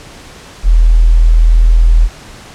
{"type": "tone", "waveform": "sine", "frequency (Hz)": 40.68, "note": "E1", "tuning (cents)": -22, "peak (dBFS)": -3, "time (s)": [0.63, 2.09], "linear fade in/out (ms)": 50, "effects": ["pink hiss -34 dBFS RMS until 2.54 s", "low-pass 8000 Hz 12 dB/octave"]}